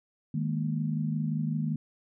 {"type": "chord", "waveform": "sine", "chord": "D# suspended fourth", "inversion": "none", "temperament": "equal", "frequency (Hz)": [155.56, 207.7, 233.1], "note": ["D#3", "G#3", "A#3"], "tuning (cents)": [0, 0, 0], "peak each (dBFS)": [-29, -34, -33], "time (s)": [0.34, 1.76], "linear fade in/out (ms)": 5, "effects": []}